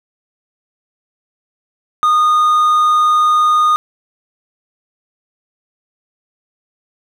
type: tone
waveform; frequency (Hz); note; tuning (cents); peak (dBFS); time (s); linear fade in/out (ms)
triangle; 1229; D#6; -22; -7; 2.03-3.76; 0
effects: none